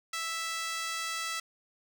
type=tone with high-pass filter; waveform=5% pulse; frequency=659.3 Hz; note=E5; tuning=in tune; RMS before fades=-35 dBFS; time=0.13-1.4 s; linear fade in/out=5 ms; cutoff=1400 Hz; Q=2.3; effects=none